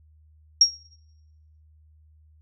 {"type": "tone with exponential decay", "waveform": "sine", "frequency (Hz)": 5588, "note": "F8", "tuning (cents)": 0, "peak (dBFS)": -8, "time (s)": [0.61, 0.75], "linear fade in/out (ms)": 5, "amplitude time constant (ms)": 30, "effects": ["noise-tail reverb RT60 1.0 s tail -25 dB re dry", "added 77 Hz sine -53 dBFS peak until 2.41 s"]}